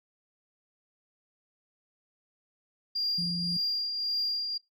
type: tone with tremolo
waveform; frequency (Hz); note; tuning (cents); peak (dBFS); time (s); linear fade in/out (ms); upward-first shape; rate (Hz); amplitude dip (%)
sine; 4788; D8; +33; -25; 2.95-4.58; 10; triangle; 1.8; 50
type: tone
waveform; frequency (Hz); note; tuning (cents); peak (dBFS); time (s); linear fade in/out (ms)
sine; 173.6; F3; -10; -31; 3.18-3.57; 5
effects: noise-tail reverb RT60 0.2 s tail -23 dB re dry + tanh soft clip ceiling -22 dBFS